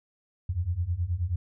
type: beating tone pair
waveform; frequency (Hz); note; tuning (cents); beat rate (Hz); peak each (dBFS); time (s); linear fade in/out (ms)
sine; 82.41 / 91.81; E2 / F#2; 0 / -13; 9.4; -30 / -28; 0.49-1.36; 5
effects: none